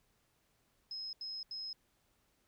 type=tone bursts; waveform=sine; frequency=5130 Hz; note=E8; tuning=48 cents flat; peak=-40 dBFS; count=3; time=0.91-1.73 s; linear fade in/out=2 ms; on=220 ms; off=80 ms; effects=pink hiss -75 dBFS RMS until 2.47 s